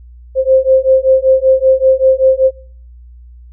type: beating tone pair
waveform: sine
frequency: 523.3 / 528.5 Hz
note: C5 / C5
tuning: 0 / +17 cents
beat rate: 5.2 Hz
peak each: -10 dBFS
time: 0.35-2.51 s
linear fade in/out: 50 ms
effects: noise-tail reverb RT60 0.5 s tail -23 dB re dry + added 60 Hz sine -34 dBFS peak until 3.52 s